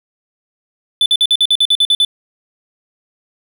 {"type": "tone bursts", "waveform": "triangle", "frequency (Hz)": 3500, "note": "A7", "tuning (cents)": -10, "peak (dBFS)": -7, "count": 11, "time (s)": [1.01, 2.049], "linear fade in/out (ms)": 2, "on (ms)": 49, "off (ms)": 50, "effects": []}